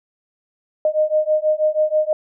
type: beating tone pair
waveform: sine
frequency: 613 / 619.2 Hz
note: D#5 / D#5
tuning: -26 / -9 cents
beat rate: 6.2 Hz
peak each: -18 dBFS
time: 0.85-2.13 s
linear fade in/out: 2 ms
effects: none